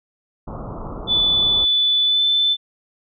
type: low-pass noise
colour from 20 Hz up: pink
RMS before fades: -31 dBFS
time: 0.47-1.65 s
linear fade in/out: 10 ms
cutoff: 1300 Hz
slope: 96 dB/octave
type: tone with pitch glide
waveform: sine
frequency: 3480 to 3522 Hz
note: A7 to A7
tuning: -20 to +1 cents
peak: -14 dBFS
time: 1.07-2.57 s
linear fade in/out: 50 ms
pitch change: +21 cents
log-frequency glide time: 2.05-2.23 s
effects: none